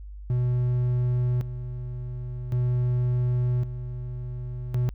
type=tone with tremolo; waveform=triangle; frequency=123.47 Hz; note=B2; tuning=in tune; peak=-19 dBFS; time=0.3-4.89 s; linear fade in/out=0 ms; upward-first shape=square; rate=0.45 Hz; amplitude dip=70%; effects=added 50 Hz sine -37 dBFS peak until 4.94 s